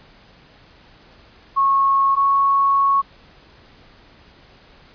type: tone pair in turn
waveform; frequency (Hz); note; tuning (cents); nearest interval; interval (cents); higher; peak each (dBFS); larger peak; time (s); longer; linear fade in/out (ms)
sine; 1095 / 1105.2; C#6 / C#6; -22 / -6; unison; 16; second; -13; neither; 1.56-2.16 / 2.16-3.02; second; 20
effects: pink hiss -49 dBFS RMS until 4.94 s + resampled to 11025 Hz